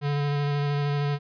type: tone with vibrato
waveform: square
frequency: 144.2 Hz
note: D3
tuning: 31 cents flat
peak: -24 dBFS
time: 0.01-1.19 s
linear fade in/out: 50 ms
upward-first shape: square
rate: 13 Hz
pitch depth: 11 cents each way
effects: resampled to 11025 Hz